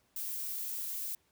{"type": "noise", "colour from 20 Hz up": "violet", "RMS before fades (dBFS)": -38, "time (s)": [0.16, 1.15], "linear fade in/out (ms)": 2, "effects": ["pink hiss -72 dBFS RMS until 1.31 s", "high-pass 60 Hz 12 dB/octave"]}